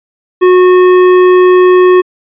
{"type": "tone with tanh clipping", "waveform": "triangle", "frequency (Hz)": 365, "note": "F#4", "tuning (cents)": -24, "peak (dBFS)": -4, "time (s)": [0.41, 2.02], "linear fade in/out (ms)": 20, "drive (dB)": 18, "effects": ["resampled to 8000 Hz"]}